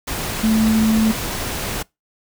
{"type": "tone in noise", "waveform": "sine", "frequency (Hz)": 220, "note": "A3", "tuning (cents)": 0, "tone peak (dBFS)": -13, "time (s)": [0.43, 1.12], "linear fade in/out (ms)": 10, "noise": "pink", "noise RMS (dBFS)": -25, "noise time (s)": [0.07, 1.83], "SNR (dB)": 9, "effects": ["noise-tail reverb RT60 0.2 s tail -24 dB re dry"]}